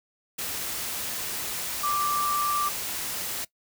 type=tone in noise; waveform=sine; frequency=1174.7 Hz; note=D6; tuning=in tune; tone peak=-24 dBFS; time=1.83-2.69 s; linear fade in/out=10 ms; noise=white; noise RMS=-32 dBFS; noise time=0.38-3.45 s; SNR=+5 dB; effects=noise-tail reverb RT60 0.1 s tail -20 dB re dry